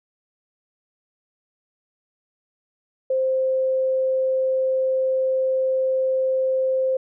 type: tone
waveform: sine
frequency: 523.3 Hz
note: C5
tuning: in tune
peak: -18 dBFS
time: 3.1-6.97 s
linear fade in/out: 5 ms
effects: none